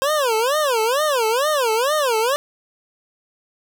25% pulse tone with vibrato, 519 Hz, C5, 14 cents flat, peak -13 dBFS, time 0.02-2.36 s, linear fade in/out 0 ms, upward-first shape sine, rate 2.2 Hz, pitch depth 300 cents each way, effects none

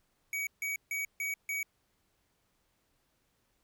square tone bursts, 2261 Hz, C#7, 34 cents sharp, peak -33 dBFS, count 5, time 0.33-1.63 s, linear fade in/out 2 ms, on 140 ms, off 150 ms, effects pink hiss -75 dBFS RMS until 3.63 s

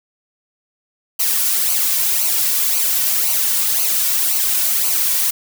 blue noise with flanger, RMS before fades -17 dBFS, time 1.19-5.31 s, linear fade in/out 10 ms, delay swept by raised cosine 0.56 to 2.46 ms, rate 1.9 Hz, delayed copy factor -0.65, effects none

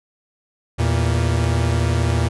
45% pulse tone pair together, 81.73 / 116.54 Hz, E2 / A#2, -14 / 0 cents, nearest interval tritone, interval 614 cents, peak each -19 dBFS, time 0.78-2.29 s, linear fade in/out 20 ms, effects resampled to 24000 Hz

